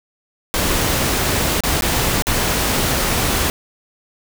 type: noise with dropouts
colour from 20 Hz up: pink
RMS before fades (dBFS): -18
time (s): 0.54-3.5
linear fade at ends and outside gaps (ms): 0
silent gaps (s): 1.605-1.636 / 1.809-1.822 / 2.222-2.269
effects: none